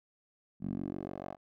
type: tone with band-pass filter sweep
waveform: 10% pulse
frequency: 46.88 Hz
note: F#1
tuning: 23 cents sharp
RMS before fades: -39 dBFS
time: 0.6-1.37 s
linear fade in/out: 50 ms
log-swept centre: 190 to 720 Hz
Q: 2.2
effects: none